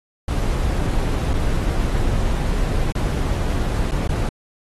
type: noise with dropouts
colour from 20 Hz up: brown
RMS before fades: -20 dBFS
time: 0.28-4.29 s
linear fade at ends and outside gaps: 2 ms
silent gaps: 1.334-1.338 / 2.922-2.952 / 3.911-3.918 / 4.076-4.092 s
effects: AAC 32 kbps